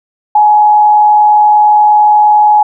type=tone with frequency modulation; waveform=sine; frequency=843 Hz; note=G#5; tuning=26 cents sharp; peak=-3 dBFS; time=0.35-2.63 s; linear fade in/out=5 ms; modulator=88.6 Hz; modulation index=0.28; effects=none